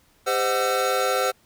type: tone cluster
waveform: square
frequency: 398.5 / 515 / 617 / 743 / 1340 Hz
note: G4 / C5 / D#5 / F#5 / E6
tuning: +28 / -28 / -15 / +7 / +28 cents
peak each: -30 / -25 / -33 / -28 / -27 dBFS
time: 0.26-1.32 s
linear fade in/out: 20 ms
effects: pink hiss -60 dBFS RMS until 1.45 s